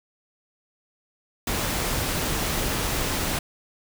pink noise, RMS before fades -26 dBFS, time 1.47-3.39 s, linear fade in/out 5 ms, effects none

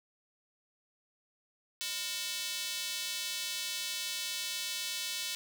square tone with high-pass filter, 203.1 Hz, G#3, 38 cents flat, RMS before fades -37 dBFS, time 1.81-5.35 s, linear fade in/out 0 ms, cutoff 3500 Hz, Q 1.4, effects none

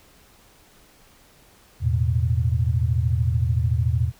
sine chord, E suspended fourth, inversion none, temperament equal, 82.41 / 110 / 123.47 Hz, E2 / A2 / B2, 0 / 0 / 0 cents, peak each -22 / -23 / -23 dBFS, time 1.8-4.12 s, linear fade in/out 50 ms, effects pink hiss -54 dBFS RMS until 4.19 s

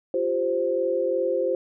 sine chord, F suspended second, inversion none, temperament equal, 349.2 / 392 / 523.3 Hz, F4 / G4 / C5, 0 / 0 / 0 cents, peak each -28 / -28 / -23 dBFS, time 0.14-1.55 s, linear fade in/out 2 ms, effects none

